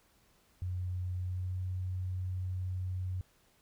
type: tone with pitch glide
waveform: sine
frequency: 90.8 to 92.07 Hz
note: F#2 to F#2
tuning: -32 to -8 cents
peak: -33 dBFS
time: 0.62-3.21 s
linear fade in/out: 0 ms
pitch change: +24 cents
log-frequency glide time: 1.2-1.58 s
effects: pink hiss -68 dBFS RMS until 3.61 s